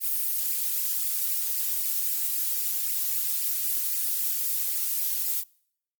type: noise with flanger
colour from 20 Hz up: violet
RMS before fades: -27 dBFS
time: 0-5.44 s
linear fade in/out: 50 ms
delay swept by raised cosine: 0.39 to 3.29 ms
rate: 3.8 Hz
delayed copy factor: +0.8
effects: noise-tail reverb RT60 0.7 s tail -26 dB re dry + Opus 32 kbps